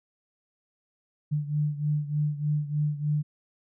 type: beating tone pair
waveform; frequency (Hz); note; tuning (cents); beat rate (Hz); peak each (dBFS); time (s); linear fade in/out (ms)
sine; 148.1 / 151.4; D3 / D#3; +15 / -47; 3.3; -26 / -30; 1.31-3.23; 20
effects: none